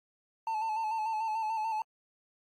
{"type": "tone with vibrato", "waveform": "triangle", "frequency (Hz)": 879, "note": "A5", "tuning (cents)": -2, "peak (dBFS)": -28, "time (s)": [0.47, 1.82], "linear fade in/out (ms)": 2, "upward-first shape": "square", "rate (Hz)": 6.8, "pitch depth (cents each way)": 38, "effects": ["AAC 64 kbps"]}